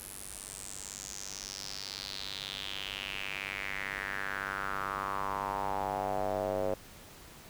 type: tone with band-pass filter sweep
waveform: square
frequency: 49 Hz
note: G1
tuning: in tune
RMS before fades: -37 dBFS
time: 0-6.74 s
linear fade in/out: 0 ms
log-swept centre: 11000 to 550 Hz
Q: 4.1
effects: pink hiss -52 dBFS RMS until 7.49 s